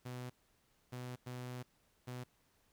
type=tone bursts at uneven times; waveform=sawtooth; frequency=124.9 Hz; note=B2; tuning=20 cents sharp; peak=-39 dBFS; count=4; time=0.05-0.3 / 0.92-1.16 / 1.26-1.63 / 2.07-2.24 s; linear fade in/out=10 ms; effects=pink hiss -74 dBFS RMS until 2.72 s

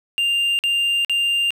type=tone bursts; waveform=triangle; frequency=2794 Hz; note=F7; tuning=in tune; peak=-15 dBFS; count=3; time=0.18-1.506 s; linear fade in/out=0 ms; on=410 ms; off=48 ms; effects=none

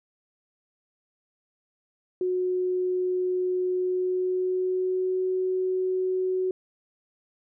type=tone with pitch glide; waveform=sine; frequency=365.7 to 371.7 Hz; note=F#4 to F#4; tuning=-20 to +8 cents; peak=-23 dBFS; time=2.21-6.51 s; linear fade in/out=2 ms; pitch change=+28 cents; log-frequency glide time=3.74-5.22 s; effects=none

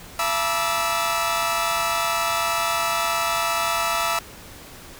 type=tone cluster; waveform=sawtooth; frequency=675 / 879 / 967 / 1171 / 1310 Hz; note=E5 / A5 / B5 / D6 / E6; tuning=+41 / -2 / -37 / -5 / -11 cents; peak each=-23 / -27 / -25 / -26 / -21 dBFS; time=0.19-4.19 s; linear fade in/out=2 ms; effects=pink hiss -42 dBFS RMS until 4.99 s

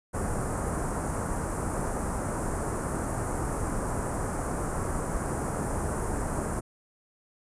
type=band-stop noise; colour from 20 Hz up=pink; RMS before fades=-30 dBFS; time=0.13-6.61 s; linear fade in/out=20 ms; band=1400 to 9100 Hz; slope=24 dB/octave; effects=resampled to 22050 Hz

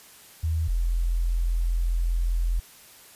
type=tone pair in turn; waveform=sine; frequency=80.3 / 42.54 Hz; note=E2 / F1; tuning=-45 / -45 cents; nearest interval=major seventh; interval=1100 cents; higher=first; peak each=-22 / -21 dBFS; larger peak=second; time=0.43-0.68 / 0.68-2.6 s; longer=second; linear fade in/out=10 ms; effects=white hiss -50 dBFS RMS until 3.15 s + resampled to 32000 Hz

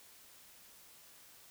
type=silence; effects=white hiss -59 dBFS RMS until 1.5 s

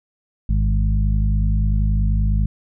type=harmonic tone with a mistuned harmonic; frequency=51.91 Hz; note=G#1; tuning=in tune; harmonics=1 / 2 / 3 / 4; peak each=-16 / -22 / -26 / -28 dBFS; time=0.49-2.46 s; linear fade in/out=5 ms; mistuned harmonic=2; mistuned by=-26 cents; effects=none

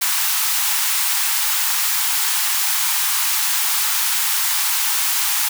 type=high-pass noise; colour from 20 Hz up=white; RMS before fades=-19 dBFS; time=0.01-5.49 s; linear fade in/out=10 ms; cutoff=780 Hz; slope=96 dB/octave; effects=none

